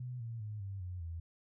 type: tone with pitch steps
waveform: sine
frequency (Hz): 124.8 / 115.11 / 106.16 / 97.92 / 90.31 / 83.29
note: B2 / A#2 / G#2 / G2 / F#2 / E2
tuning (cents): +19 / -21 / +38 / -1 / -41 / +18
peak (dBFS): -39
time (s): 0-1.2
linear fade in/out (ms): 5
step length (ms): 200
effects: none